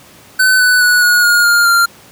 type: tone with pitch steps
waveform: square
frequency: 1515 / 1493.3 / 1471.9 / 1450.8 / 1430 / 1409.5 / 1389.3 Hz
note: F#6 / F#6 / F#6 / F#6 / F6 / F6 / F6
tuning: +40 / +16 / -9 / -34 / +41 / +16 / -9 cents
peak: -8 dBFS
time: 0.39-1.86 s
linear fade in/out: 10 ms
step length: 210 ms
effects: pink hiss -41 dBFS RMS until 2.11 s + high-pass 100 Hz 12 dB/octave